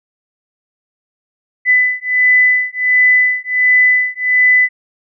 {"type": "beating tone pair", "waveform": "sine", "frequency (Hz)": [2000, 2001.4], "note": ["B6", "B6"], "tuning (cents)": [21, 23], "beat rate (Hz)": 1.4, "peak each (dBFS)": -12, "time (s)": [1.65, 4.69], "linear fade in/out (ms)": 50, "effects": []}